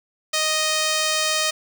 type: tone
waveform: 5% pulse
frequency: 622.3 Hz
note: D#5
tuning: in tune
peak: -8 dBFS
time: 0.33-1.51 s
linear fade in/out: 10 ms
effects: none